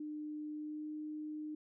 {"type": "tone with pitch glide", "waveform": "sine", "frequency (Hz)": [302, 304.8], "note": ["D4", "D#4"], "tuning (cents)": [48, -36], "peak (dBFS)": -40, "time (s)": [0, 1.55], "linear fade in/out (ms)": 5, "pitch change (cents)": 16, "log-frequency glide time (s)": [0.54, 0.9], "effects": []}